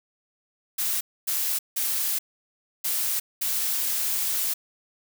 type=noise bursts at uneven times; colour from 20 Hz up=blue; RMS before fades=-26 dBFS; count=5; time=0.78-1.01 / 1.27-1.59 / 1.76-2.19 / 2.84-3.2 / 3.41-4.54 s; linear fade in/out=10 ms; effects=none